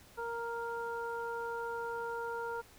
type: harmonic tone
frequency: 466.3 Hz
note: A#4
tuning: 1 cent sharp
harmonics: 1 / 2 / 3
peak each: -39 / -40 / -42 dBFS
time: 0.17-2.62 s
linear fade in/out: 20 ms
effects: pink hiss -59 dBFS RMS until 2.78 s